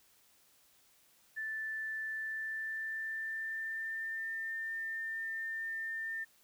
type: tone with pitch glide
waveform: sine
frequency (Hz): 1760 to 1801.1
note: A6 to A6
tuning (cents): 0 to +40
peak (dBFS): -36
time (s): 1.36-6.25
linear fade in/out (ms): 20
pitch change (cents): +40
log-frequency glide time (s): 2.15-4.36
effects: white hiss -67 dBFS RMS until 6.43 s